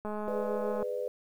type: click train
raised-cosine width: 1 ms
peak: -24 dBFS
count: 165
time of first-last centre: 0.05-0.827 s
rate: 211 Hz
type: chord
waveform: sine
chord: G# diminished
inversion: none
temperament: just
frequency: 415.3 / 498.4 / 598 Hz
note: G#4 / B4 / D5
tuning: 0 / +16 / +31 cents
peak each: -38 / -33 / -38 dBFS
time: 0.28-1.08 s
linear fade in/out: 0 ms
effects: 10-bit